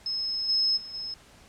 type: tone with level steps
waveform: sine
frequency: 5180 Hz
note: E8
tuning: 31 cents flat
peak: -27 / -21 / -38 / -32 dBFS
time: 0.06-1.14 s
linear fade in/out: 2 ms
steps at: 0.48 / 0.76 / 0.93 s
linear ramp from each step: 20 ms
effects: pink hiss -54 dBFS RMS until 1.48 s + low-pass 9000 Hz 12 dB/octave